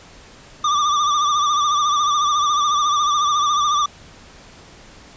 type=tone with vibrato; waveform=square; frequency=1183 Hz; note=D6; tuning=12 cents sharp; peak=-16 dBFS; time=0.64-3.86 s; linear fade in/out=5 ms; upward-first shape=sine; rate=14 Hz; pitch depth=60 cents each way; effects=pink hiss -44 dBFS RMS until 5.16 s + resampled to 16000 Hz